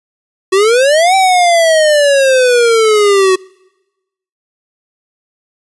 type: exponential two-way sweep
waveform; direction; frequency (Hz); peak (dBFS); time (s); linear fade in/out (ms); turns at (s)
square; up then down; 370 to 776 to 370; -7; 0.52-3.36; 10; 1.15
effects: noise-tail reverb RT60 1.0 s tail -26 dB re dry + resampled to 24000 Hz